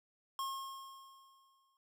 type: tone with exponential decay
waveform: square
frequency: 1078 Hz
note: C#6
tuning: 49 cents flat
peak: -36 dBFS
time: 0.39-1.77 s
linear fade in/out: 1 ms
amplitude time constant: 300 ms
effects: none